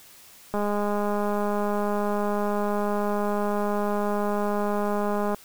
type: click train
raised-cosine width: 1 ms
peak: -14 dBFS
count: 991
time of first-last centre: 0.54-5.346 s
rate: 206 Hz
effects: white hiss -50 dBFS RMS until 5.44 s